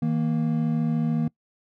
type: tone pair together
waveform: triangle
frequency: 159.7 / 233.6 Hz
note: D#3 / A#3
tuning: +45 / +4 cents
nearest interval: perfect fifth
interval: 659 cents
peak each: -22 dBFS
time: 0.02-1.28 s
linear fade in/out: 5 ms
effects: noise-tail reverb RT60 0.1 s tail -23 dB re dry